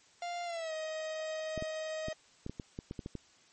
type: tone with pitch glide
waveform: 45% pulse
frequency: 698 to 629.1 Hz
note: F5 to D#5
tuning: -1 to +19 cents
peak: -36 dBFS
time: 0.22-2.13 s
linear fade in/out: 2 ms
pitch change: -180 cents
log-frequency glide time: 0.45-0.73 s
type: clicks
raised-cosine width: 3 ms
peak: -26 dBFS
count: 11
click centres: 1.577 / 1.624 / 2.084 / 2.464 / 2.496 / 2.598 / 2.789 / 2.911 / 2.992 / 3.061 / 3.153 s
effects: white hiss -63 dBFS RMS until 3.52 s + MP3 32 kbps